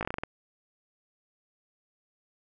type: slowing click train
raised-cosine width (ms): 0.5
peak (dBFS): -16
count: 8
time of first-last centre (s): 0.01-0.235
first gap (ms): 18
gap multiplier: 1.19
effects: none